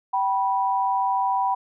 sine tone pair together, 774 / 980 Hz, G5 / B5, -22 / -14 cents, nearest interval major third, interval 408 cents, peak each -23 / -22 dBFS, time 0.13-1.55 s, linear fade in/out 10 ms, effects none

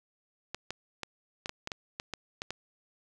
clicks, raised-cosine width 0.2 ms, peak -18 dBFS, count 11, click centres 0.546 / 0.706 / 1.033 / 1.459 / 1.494 / 1.674 / 1.718 / 1.999 / 2.137 / 2.419 / 2.506 s, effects none

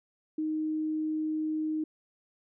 sine tone, 311.1 Hz, D#4, in tune, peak -28 dBFS, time 0.38-1.84 s, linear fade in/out 5 ms, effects none

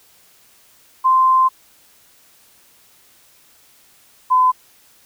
sine tone pair in turn, 1041 / 1016.6 Hz, C6 / B5, -9 / +50 cents, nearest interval unison, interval 41 cents, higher first, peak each -10 dBFS, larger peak neither, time 1.04-1.49 / 4.3-4.52 s, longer first, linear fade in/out 20 ms, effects white hiss -52 dBFS RMS until 5.05 s

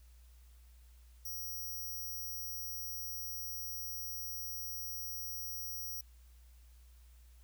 5% pulse tone, 5700 Hz, F8, 34 cents sharp, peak -34 dBFS, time 1.25-6.01 s, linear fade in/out 5 ms, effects added 60 Hz sine -56 dBFS peak until 7.43 s + white hiss -70 dBFS RMS until 7.43 s

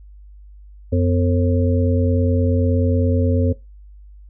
harmonic tone with a mistuned harmonic, 89.5 Hz, F2, 43 cents sharp, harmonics 1 / 3 / 5 / 6, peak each -16 / -21 / -23 / -24 dBFS, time 0.92-3.53 s, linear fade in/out 10 ms, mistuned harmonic 3, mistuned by -110 cents, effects noise-tail reverb RT60 0.2 s tail -17 dB re dry + added 50 Hz sine -39 dBFS peak until 4.29 s

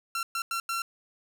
sawtooth tone bursts at uneven times, 1360 Hz, F6, 46 cents flat, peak -25 dBFS, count 4, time 0.15-0.23 / 0.35-0.42 / 0.51-0.6 / 0.69-0.82 s, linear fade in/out 2 ms, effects none

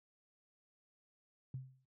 sine tone with exponential decay, 130.81 Hz, C3, in tune, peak -37 dBFS, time 1.54-1.85 s, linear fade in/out 2 ms, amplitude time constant 67 ms, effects noise-tail reverb RT60 0.1 s tail -25 dB re dry + high-pass 80 Hz 12 dB/octave

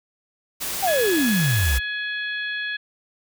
white noise, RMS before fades -28 dBFS, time 0.6-1.79 s, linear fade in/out 20 ms
sine exponential sweep, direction down, 811 to 57.4 Hz, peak -18 dBFS, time 0.82-1.8 s, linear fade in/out 20 ms
harmonic tone, 841 Hz, G#5, 22 cents sharp, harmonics 2 / 3 / 4 / 5, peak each -26 / -35 / -33 / -42 dBFS, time 0.87-2.77 s, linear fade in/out 10 ms
effects none

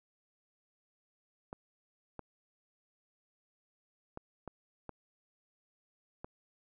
clicks, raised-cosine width 1 ms, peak -28 dBFS, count 6, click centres 1.529 / 2.193 / 4.174 / 4.477 / 4.893 / 6.245 s, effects none

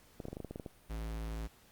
clicks, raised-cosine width 2 ms, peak -28 dBFS, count 11, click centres 0.202 / 0.254 / 0.284 / 0.33 / 0.369 / 0.403 / 0.447 / 0.51 / 0.559 / 0.598 / 0.662 s
square tone, 55 Hz, A1, in tune, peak -38 dBFS, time 0.89-1.48 s, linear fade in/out 20 ms
effects pink hiss -63 dBFS RMS until 1.71 s + Opus 48 kbps

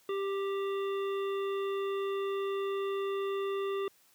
harmonic tone with a mistuned harmonic, 393.9 Hz, G4, 8 cents sharp, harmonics 1 / 3 / 5 / 7 / 9, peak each -31 / -40 / -49 / -49 / -50 dBFS, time 0.09-3.88 s, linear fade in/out 2 ms, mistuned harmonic 5, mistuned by -16 cents, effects white hiss -65 dBFS RMS until 4.14 s + high-pass 80 Hz 12 dB/octave

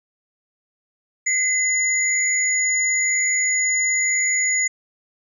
sine tone pair together, 2043 / 6872 Hz, C7 / A8, -42 / -42 cents, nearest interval octave + major sixth, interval 2100 cents, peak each -20 dBFS, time 1.26-4.68 s, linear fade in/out 10 ms, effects none

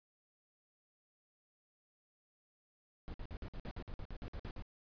brown noise bursts, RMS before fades -44 dBFS, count 14, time 3.08-4.623 s, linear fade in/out 0 ms, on 61 ms, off 53 ms, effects resampled to 11025 Hz

